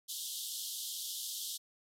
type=band-pass noise; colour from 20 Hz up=pink; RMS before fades=-41 dBFS; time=0.08-1.58 s; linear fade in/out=20 ms; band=3100 to 15000 Hz; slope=96 dB/octave; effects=none